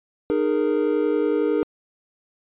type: chord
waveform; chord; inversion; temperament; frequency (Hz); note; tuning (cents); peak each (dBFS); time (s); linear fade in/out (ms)
triangle; D# suspended fourth; none; equal with one note detuned; 306 / 415.3 / 466.2; D#4 / G#4 / A#4; -29 / 0 / 0; -21; 0.3-1.63; 0
effects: resampled to 8000 Hz